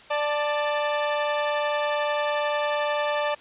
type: tone pair together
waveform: sawtooth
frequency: 590.4 / 880 Hz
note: D5 / A5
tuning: +9 / 0 cents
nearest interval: perfect fifth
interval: 691 cents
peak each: -20 / -25 dBFS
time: 0.1-3.35 s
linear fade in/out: 10 ms
effects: white hiss -49 dBFS RMS until 3.4 s + resampled to 8000 Hz